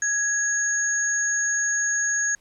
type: tone pair together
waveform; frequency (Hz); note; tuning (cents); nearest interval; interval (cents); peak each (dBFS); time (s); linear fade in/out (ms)
sine; 1661.2 / 6622; G#6 / G#8; 0 / -6; 2 octaves; 2394; -24 / -23; 0.02-2.35; 2
effects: pink hiss -62 dBFS RMS until 2.4 s + low-pass 12000 Hz 12 dB/octave